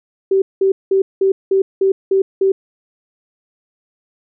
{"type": "tone bursts", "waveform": "sine", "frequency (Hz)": 386.2, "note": "G4", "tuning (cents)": -26, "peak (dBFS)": -10, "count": 8, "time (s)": [0.31, 2.52], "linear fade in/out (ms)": 5, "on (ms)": 110, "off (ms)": 190, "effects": []}